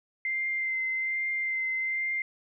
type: tone with vibrato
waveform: sine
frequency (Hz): 2084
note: C7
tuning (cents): -7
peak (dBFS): -27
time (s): 0.25-2.22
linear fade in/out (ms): 2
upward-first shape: sine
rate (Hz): 1.2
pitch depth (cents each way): 16
effects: none